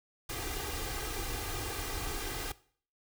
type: noise with comb filter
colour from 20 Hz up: pink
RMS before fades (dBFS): -37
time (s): 0.29-2.52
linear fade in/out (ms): 5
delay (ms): 2.5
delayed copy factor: +0.8
effects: noise-tail reverb RT60 0.5 s tail -19 dB re dry